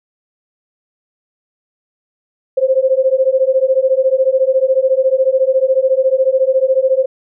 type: beating tone pair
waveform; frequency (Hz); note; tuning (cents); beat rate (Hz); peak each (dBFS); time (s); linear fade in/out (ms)
sine; 519 / 533; C5 / C5; -14 / +32; 14; -13; 2.57-7.06; 10
effects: none